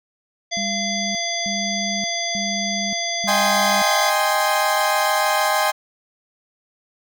harmonic tone, 684 Hz, F5, 36 cents flat, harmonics 1 / 3 / 5 / 7 / 9, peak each -28 / -28 / -28 / -28 / -28 dBFS, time 0.51-4.11 s, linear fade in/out 20 ms
sine tone bursts, 200.2 Hz, G3, 37 cents sharp, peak -27 dBFS, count 4, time 0.57-3.82 s, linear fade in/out 0 ms, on 580 ms, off 310 ms
30% pulse chord, Ab major seventh, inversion second, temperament equal, 622.3 / 784 / 830.6 / 1046.5 Hz, Eb5 / G5 / Ab5 / C6, 0 / 0 / 0 / 0 cents, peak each -20 dBFS, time 3.27-5.72 s, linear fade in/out 20 ms
effects none

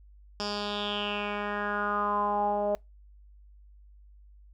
10% pulse tone with low-pass filter sweep, 206 Hz, G#3, 14 cents flat, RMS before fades -30 dBFS, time 0.4-2.75 s, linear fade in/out 0 ms, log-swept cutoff 5200 to 630 Hz, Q 5.6, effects noise-tail reverb RT60 0.2 s tail -26 dB re dry + added 50 Hz sine -51 dBFS peak until 4.53 s

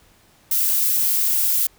violet noise, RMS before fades -19 dBFS, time 0.51-1.67 s, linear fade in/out 5 ms, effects pink hiss -55 dBFS RMS until 1.78 s

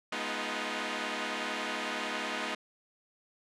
5% pulse chord, F half-diminished seventh, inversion first, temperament equal with one note detuned, 211 / 246.9 / 311.1 / 349.2 Hz, Ab3 / Cb4 / Eb4 / F4, +28 / 0 / 0 / 0 cents, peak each -27 / -26 / -26 / -30 dBFS, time 0.12-2.55 s, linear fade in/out 5 ms, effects low-pass 6000 Hz 12 dB/octave

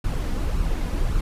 brown noise with flanger, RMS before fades -23 dBFS, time 0.04-1.21 s, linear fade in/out 5 ms, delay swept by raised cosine 0.73 to 4.13 ms, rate 1.8 Hz, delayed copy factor +0.5, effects resampled to 32000 Hz

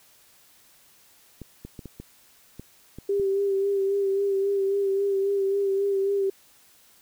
clicks, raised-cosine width 3 ms, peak -25 dBFS, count 8, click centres 1.417 / 1.65 / 1.792 / 1.857 / 2 / 2.596 / 2.986 / 3.198 s
sine tone with vibrato, 394.6 Hz, G4, 11 cents sharp, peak -21 dBFS, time 3.09-6.3 s, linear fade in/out 5 ms, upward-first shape sine, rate 3.7 Hz, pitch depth 30 cents each way
effects white hiss -57 dBFS RMS until 7.01 s

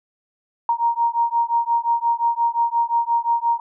sine beating tone pair, 932.3 / 938 Hz, A#5 / A#5, 0 / +11 cents, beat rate 5.7 Hz, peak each -20 dBFS, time 0.69-3.6 s, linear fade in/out 2 ms, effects none

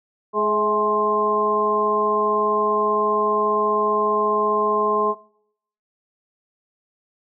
harmonic tone with a mistuned harmonic, 210.5 Hz, G#3, 24 cents sharp, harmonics 1 / 2 / 3 / 4 / 5, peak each -30 / -21 / -27 / -30 / -20 dBFS, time 0.33-5.15 s, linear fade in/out 50 ms, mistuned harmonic 3, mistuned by +44 cents, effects noise-tail reverb RT60 0.7 s tail -21 dB re dry

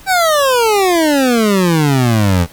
25% pulse exponential sweep, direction down, 784 to 82.9 Hz, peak -6 dBFS, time 0.06-2.47 s, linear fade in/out 50 ms, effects pink hiss -40 dBFS RMS until 2.52 s

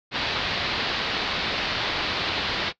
white low-pass noise, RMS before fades -27 dBFS, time 0.11-2.73 s, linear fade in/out 50 ms, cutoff 4500 Hz, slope 48 dB/octave, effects noise-tail reverb RT60 0.1 s tail -20 dB re dry

